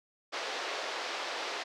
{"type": "band-pass noise", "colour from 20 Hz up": "pink", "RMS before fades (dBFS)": -37, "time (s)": [0.32, 1.64], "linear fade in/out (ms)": 20, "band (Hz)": [440, 5300], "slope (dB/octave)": 24, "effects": []}